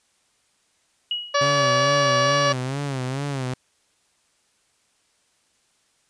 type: tone with exponential decay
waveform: sine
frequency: 2907 Hz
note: F#7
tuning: 31 cents flat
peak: -20 dBFS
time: 1.11-1.52 s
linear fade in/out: 2 ms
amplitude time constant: 88 ms
type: harmonic tone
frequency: 572 Hz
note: D5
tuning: 46 cents flat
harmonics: 1 / 2 / 3 / 4 / 5 / 6 / 7 / 8 / 9 / 10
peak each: -21 / -21 / -26 / -33 / -30 / -35 / -34 / -32 / -38 / -32 dBFS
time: 1.34-2.53 s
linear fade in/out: 10 ms
type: tone with vibrato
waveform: sawtooth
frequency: 135.1 Hz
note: C#3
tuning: 44 cents flat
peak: -21 dBFS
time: 1.41-3.54 s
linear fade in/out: 5 ms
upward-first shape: sine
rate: 2.3 Hz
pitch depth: 110 cents each way
effects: white hiss -65 dBFS RMS until 6.09 s + resampled to 22050 Hz